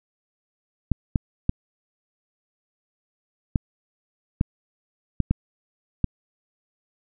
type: clicks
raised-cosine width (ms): 5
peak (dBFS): -7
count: 8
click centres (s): 0.917 / 1.158 / 1.494 / 3.558 / 4.411 / 5.203 / 5.31 / 6.043
effects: none